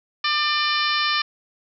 harmonic tone, 597 Hz, D5, 28 cents sharp, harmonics 2 / 3 / 4 / 5 / 6 / 7 / 8 / 9, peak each -24 / -26 / -27 / -28 / -29 / -29 / -30 / -31 dBFS, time 0.24-1.22 s, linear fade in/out 5 ms, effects none

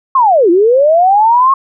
sine linear two-way sweep, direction down then up, 1100 to 328.1 to 1100 Hz, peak -5 dBFS, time 0.15-1.54 s, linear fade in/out 5 ms, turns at 0.5 s, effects none

